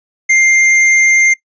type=tone; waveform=square; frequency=2103 Hz; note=C7; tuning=8 cents sharp; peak=-8 dBFS; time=0.29-1.34 s; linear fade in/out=10 ms; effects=noise-tail reverb RT60 0.1 s tail -19 dB re dry + resampled to 16000 Hz